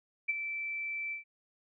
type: tone with ADSR envelope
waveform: sine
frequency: 2328 Hz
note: D7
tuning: 16 cents flat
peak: -25 dBFS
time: 0.28-1.24 s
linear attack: 15 ms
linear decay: 26 ms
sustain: -9 dB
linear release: 120 ms
effects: none